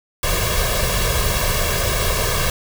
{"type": "noise with comb filter", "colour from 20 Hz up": "pink", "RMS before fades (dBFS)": -19, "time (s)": [0.23, 2.5], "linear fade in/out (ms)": 2, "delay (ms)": 1.8, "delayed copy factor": 0.85, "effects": []}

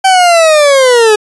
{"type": "linear sweep", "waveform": "40% pulse", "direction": "down", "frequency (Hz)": [775, 415.3], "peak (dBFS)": -3, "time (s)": [0.04, 1.16], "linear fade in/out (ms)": 10, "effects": ["resampled to 24000 Hz"]}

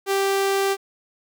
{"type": "tone", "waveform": "sawtooth", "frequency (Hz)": 392, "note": "G4", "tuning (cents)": 0, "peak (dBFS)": -15, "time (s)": [0.06, 0.77], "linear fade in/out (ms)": 50, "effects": ["9-bit"]}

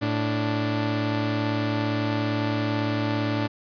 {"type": "tone pair together", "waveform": "sawtooth", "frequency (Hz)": [110.22, 292.9], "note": ["A2", "D4"], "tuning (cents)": [3, -5], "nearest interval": "octave + perfect fourth", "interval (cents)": 1692, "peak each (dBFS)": -22, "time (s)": [0.01, 3.48], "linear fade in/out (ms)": 20, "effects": ["resampled to 11025 Hz"]}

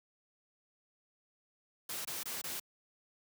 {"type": "noise bursts", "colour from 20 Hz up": "white", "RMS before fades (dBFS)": -40, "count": 4, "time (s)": [1.89, 2.599], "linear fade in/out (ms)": 5, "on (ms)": 160, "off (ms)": 23, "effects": ["high-pass 100 Hz 12 dB/octave"]}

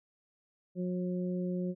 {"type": "harmonic tone", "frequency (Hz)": 180.5, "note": "F#3", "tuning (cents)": -43, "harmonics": [1, 2, 3], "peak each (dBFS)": [-32, -38, -42], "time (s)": [0.75, 1.75], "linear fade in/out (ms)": 50, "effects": []}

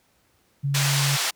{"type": "tone", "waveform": "sine", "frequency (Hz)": 140, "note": "C#3", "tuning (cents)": 18, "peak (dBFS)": -21, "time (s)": [0.63, 1.17], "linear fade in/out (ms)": 20}
{"type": "band-pass noise", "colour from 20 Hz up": "white", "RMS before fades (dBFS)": -25, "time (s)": [0.74, 1.31], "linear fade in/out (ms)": 10, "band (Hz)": [670, 6600], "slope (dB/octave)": 12}
{"effects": ["pink hiss -64 dBFS RMS until 1.35 s", "high-pass 60 Hz 12 dB/octave"]}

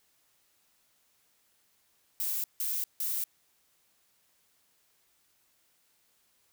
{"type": "noise bursts", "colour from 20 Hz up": "violet", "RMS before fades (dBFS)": -32, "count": 3, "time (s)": [2.2, 3.24], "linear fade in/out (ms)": 2, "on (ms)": 240, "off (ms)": 160, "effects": ["white hiss -70 dBFS RMS until 6.52 s"]}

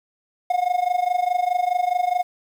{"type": "tone with amplitude modulation", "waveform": "triangle", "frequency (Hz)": 720, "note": "F#5", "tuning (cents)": -47, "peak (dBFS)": -13, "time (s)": [0.5, 2.23], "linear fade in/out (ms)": 5, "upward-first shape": "sine", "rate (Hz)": 24.8, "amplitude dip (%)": 85, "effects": ["8-bit"]}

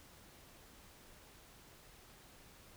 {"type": "silence", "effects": ["pink hiss -60 dBFS RMS until 2.76 s"]}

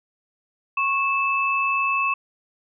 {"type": "tone pair together", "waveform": "sine", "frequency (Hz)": [1098, 2624], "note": ["C#6", "E7"], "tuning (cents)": [-17, -9], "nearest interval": "octave + minor third", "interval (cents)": 1508, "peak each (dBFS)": -22, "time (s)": [0.77, 2.14], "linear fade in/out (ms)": 5, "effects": []}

